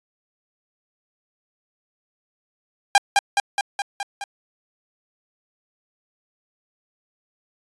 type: tone with echo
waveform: sawtooth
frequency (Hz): 803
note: G5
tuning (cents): +41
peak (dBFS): -6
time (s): 2.95-2.98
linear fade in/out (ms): 2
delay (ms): 210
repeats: 6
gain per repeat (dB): -3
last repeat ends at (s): 4.24
effects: resampled to 22050 Hz